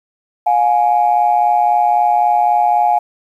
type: tone pair together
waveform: sine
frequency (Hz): 712 / 835.8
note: F5 / G#5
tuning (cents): +33 / +11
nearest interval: minor third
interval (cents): 278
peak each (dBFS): -12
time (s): 0.46-2.99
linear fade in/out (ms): 10
effects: tanh soft clip ceiling -3 dBFS + 8-bit